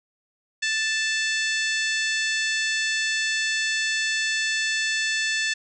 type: harmonic tone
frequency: 880 Hz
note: A5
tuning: in tune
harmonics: 2 / 3 / 4 / 5 / 6 / 7 / 8 / 9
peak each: -25 / -29 / -31 / -33 / -35 / -36 / -37 / -38 dBFS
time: 0.62-5.54 s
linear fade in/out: 10 ms
effects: none